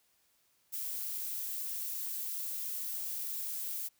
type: noise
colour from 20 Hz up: violet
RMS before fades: -38 dBFS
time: 0.72-3.89 s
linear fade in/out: 20 ms
effects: white hiss -72 dBFS RMS until 3.99 s